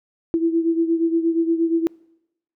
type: beating tone pair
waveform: sine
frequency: 329.6 / 338.1 Hz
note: E4 / E4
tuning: 0 / +44 cents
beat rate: 8.5 Hz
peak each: -18 / -23 dBFS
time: 0.34-1.87 s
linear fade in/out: 0 ms
effects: noise-tail reverb RT60 0.9 s tail -26 dB re dry